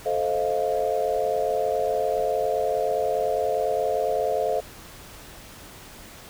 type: chord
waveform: sine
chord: F dominant seventh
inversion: first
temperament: just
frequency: 436.5 / 523.8 / 628.6 / 698.5 Hz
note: A4 / C5 / Eb5 / F5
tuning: -14 / +2 / +18 / 0 cents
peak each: -27 dBFS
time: 0.05-4.61 s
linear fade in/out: 20 ms
effects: pink hiss -44 dBFS RMS until 6.29 s